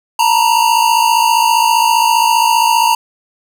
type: tone pair together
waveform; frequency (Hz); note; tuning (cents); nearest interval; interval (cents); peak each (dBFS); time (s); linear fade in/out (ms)
square; 904.9 / 960; A5 / B5; +48 / -49; minor second; 103; -12 / -13; 0.19-2.95; 5
effects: none